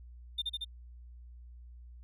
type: tone with echo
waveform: triangle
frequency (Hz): 3610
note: A7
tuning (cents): +44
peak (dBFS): -27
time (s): 0.38-0.42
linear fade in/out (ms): 10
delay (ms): 76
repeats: 3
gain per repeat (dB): -2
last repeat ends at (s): 0.648
effects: tanh soft clip ceiling -27 dBFS + added 60 Hz sine -48 dBFS peak until 2.03 s